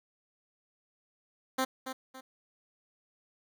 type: tone with echo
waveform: 10% pulse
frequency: 261.6 Hz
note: C4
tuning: in tune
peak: -19 dBFS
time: 1.58-1.65 s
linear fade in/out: 10 ms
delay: 280 ms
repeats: 2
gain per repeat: -9 dB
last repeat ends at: 2.21 s
effects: none